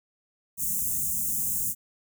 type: band-stop noise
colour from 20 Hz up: white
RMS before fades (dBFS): -28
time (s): 0.57-1.75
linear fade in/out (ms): 50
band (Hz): 240 to 6700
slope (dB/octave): 48
effects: none